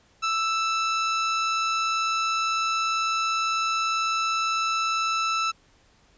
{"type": "tone", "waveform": "sawtooth", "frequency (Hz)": 1321, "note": "E6", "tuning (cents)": 3, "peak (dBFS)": -19, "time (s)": [0.22, 5.52], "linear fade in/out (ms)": 20, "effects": ["pink hiss -60 dBFS RMS until 6.17 s", "resampled to 16000 Hz"]}